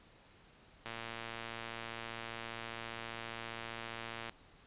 click train, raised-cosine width 0.3 ms, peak -26 dBFS, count 396, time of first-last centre 0.86-4.295 s, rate 115 Hz, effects pink hiss -62 dBFS RMS until 4.66 s + resampled to 8000 Hz

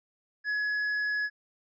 triangle tone with tanh clipping, 1689 Hz, G#6, 29 cents sharp, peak -28 dBFS, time 0.44-1.3 s, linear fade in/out 50 ms, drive 9 dB, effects resampled to 16000 Hz

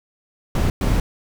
brown noise bursts at uneven times, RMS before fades -18 dBFS, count 2, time 0.55-0.7 / 0.81-1 s, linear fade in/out 2 ms, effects none

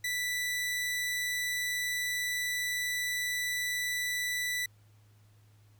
sawtooth tone, 1975.5 Hz, B6, in tune, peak -27 dBFS, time 0.04-4.66 s, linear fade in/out 5 ms, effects added 105 Hz sine -58 dBFS peak until 5.79 s + pink hiss -69 dBFS RMS until 5.79 s

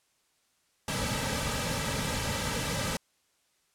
pink noise with comb filter, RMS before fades -31 dBFS, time 0.88-2.97 s, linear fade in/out 2 ms, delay 2.8 ms, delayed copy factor -0.75, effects white hiss -71 dBFS RMS until 3.74 s + low-pass 10000 Hz 12 dB/octave

